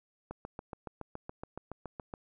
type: click train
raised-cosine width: 1 ms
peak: -26 dBFS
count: 14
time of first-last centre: 0.31-2.138 s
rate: 7.11 Hz
effects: none